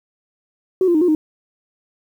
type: tone with pitch steps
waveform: sine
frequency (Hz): 374.1 / 345.9 / 308.7 / 357.1 / 309.2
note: F#4 / F4 / D#4 / F4 / D#4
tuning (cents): +19 / -17 / -14 / +39 / -11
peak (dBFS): -11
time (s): 0.81-1.15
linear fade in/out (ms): 2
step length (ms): 68
effects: tanh soft clip ceiling -7 dBFS + 8-bit